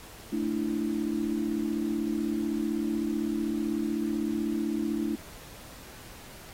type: chord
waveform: sine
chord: A suspended fourth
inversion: none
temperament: equal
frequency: 220 / 293.7 / 329.6 Hz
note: A3 / D4 / E4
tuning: 0 / 0 / 0 cents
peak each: -31 dBFS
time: 0.32-5.16 s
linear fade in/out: 10 ms
effects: pink hiss -48 dBFS RMS until 6.53 s + AAC 48 kbps